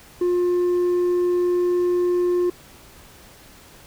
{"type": "tone with hard clipping", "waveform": "triangle", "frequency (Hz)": 355.1, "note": "F4", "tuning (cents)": 29, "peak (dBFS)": -16, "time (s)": [0.21, 2.5], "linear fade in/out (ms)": 5, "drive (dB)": 1, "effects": ["pink hiss -47 dBFS RMS until 3.86 s"]}